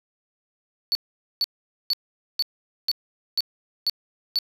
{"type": "tone bursts", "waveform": "triangle", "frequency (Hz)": 4469, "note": "C#8", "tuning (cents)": 13, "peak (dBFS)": -18, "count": 8, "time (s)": [0.92, 4.388], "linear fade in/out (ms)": 0, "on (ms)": 31, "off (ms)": 460, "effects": []}